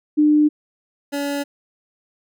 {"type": "tone pair in turn", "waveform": ["sine", "25% pulse"], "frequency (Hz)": [300.2, 284.3], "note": ["D4", "C#4"], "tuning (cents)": [38, 44], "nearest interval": "minor second", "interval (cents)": 94, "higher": "first", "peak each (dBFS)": [-11, -18], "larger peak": "first", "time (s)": [[0.17, 0.49], [1.12, 1.44]], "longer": "neither", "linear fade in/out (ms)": 20, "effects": []}